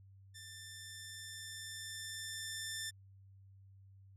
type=tone with level ramp; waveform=10% pulse; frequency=1779 Hz; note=A6; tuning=19 cents sharp; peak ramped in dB=-41 to -30 dBFS; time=0.34-2.91 s; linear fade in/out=20 ms; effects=added 97 Hz sine -57 dBFS peak until 4.16 s + low-pass 11000 Hz 12 dB/octave